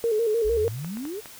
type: tone with vibrato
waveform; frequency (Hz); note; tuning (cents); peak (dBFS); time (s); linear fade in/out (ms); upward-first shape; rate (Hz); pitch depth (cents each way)
sine; 445.3; A4; +21; -20; 0.04-0.68; 0; square; 6.6; 70
type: exponential sweep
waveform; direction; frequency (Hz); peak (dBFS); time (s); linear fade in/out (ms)
sine; up; 49.6 to 455.6; -30; 0.44-1.21; 20
type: clicks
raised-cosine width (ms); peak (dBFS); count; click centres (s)
0.5; -26; 4; 0.846 / 0.971 / 1.053 / 1.258
effects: white hiss -45 dBFS RMS until 1.39 s